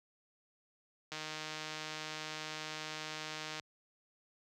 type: click train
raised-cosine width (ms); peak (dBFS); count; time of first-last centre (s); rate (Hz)
0.2; -24; 385; 1.12-3.597; 155
effects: high-pass 80 Hz 12 dB/octave